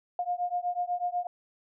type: beating tone pair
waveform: sine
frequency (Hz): 707 / 715.1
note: F5 / F5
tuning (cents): +21 / +41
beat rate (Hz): 8.1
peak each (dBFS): -31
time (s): 0.19-1.27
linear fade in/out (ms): 2
effects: none